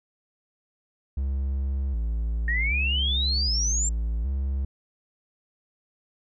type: tone with vibrato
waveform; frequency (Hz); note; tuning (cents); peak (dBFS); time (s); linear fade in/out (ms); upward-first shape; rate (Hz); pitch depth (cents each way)
triangle; 61.74; B1; 0; -22; 1.17-4.65; 5; square; 0.65; 160
type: exponential sweep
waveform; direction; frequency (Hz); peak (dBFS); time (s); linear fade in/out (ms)
sine; up; 1839 to 7490; -24; 2.48-3.89; 2
effects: none

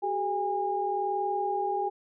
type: tone cluster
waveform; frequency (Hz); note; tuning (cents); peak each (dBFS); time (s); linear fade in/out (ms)
sine; 380.9 / 421.9 / 814; G4 / G#4 / G#5; -50 / +27 / -35; -32 / -35 / -28; 0.02-1.9; 20
effects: none

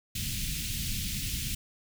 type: band-stop noise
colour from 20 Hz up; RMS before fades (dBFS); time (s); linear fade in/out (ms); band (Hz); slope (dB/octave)
pink; -33; 0.15-1.55; 5; 210 to 2500; 24
effects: none

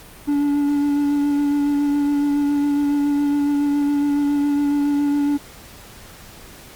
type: tone with vibrato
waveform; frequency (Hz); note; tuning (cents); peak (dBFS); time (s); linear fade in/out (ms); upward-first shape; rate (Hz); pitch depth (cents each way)
triangle; 287.9; D4; -34; -14; 0.27-5.38; 20; sine; 7.2; 16
effects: pink hiss -42 dBFS RMS until 6.75 s + Opus 48 kbps

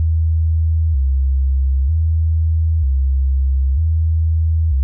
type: tone with vibrato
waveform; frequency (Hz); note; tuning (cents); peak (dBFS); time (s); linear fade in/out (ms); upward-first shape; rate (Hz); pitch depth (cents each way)
sine; 73.42; D2; 0; -12; 0-4.83; 0; square; 0.53; 160
effects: none

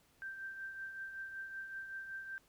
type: tone with tremolo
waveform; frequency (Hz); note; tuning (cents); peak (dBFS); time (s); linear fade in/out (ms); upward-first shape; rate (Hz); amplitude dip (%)
sine; 1568; G6; 0; -40; 0.22-2.38; 0; triangle; 5.3; 55
effects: pink hiss -70 dBFS RMS until 2.48 s

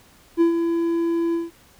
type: tone with ADSR envelope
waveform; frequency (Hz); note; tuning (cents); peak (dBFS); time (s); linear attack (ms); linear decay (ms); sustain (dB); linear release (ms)
triangle; 335.9; E4; +33; -10; 0.37-1.51; 40; 110; -7; 170
effects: pink hiss -53 dBFS RMS until 1.79 s

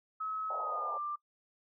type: tone with pitch glide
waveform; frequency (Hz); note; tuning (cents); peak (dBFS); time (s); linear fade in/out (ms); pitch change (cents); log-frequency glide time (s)
sine; 1285 to 1185.2; E6 to D6; -45 to +15; -34; 0.2-1.16; 10; -140; 0.54-0.96
type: band-pass noise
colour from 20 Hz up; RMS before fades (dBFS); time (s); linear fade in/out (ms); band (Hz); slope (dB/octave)
white; -42; 0.5-0.98; 5; 500 to 890; 48
effects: noise-tail reverb RT60 0.1 s tail -24 dB re dry

